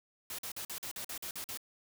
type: noise bursts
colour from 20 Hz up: white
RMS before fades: -41 dBFS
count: 10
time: 0.3-1.574 s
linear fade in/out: 2 ms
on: 86 ms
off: 46 ms
effects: none